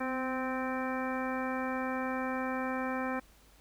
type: harmonic tone with a mistuned harmonic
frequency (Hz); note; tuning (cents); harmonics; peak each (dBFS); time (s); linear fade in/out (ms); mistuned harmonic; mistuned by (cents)
260; C4; -11; 1 / 2 / 3 / 4 / 5 / 6 / 7 / 9; -35 / -38 / -40 / -41 / -42 / -43 / -43 / -45; 0-3.2; 10; 1; -22
effects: added 50 Hz sine -60 dBFS peak until 3.6 s + pink hiss -62 dBFS RMS until 3.6 s